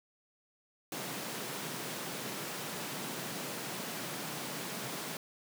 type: high-pass noise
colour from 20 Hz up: pink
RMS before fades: -40 dBFS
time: 0.92-5.17 s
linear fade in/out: 2 ms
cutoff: 130 Hz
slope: 48 dB/octave
effects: none